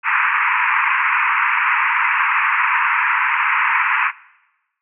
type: band-pass noise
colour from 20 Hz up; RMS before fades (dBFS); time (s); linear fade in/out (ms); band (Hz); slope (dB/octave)
pink; -17; 0.03-4.12; 50; 920 to 2600; 96
effects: noise-tail reverb RT60 1.0 s tail -21 dB re dry